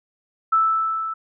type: tone with level ramp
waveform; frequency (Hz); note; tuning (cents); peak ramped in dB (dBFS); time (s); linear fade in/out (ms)
sine; 1317; E6; -2; -13 to -25; 0.52-1.14; 10
effects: none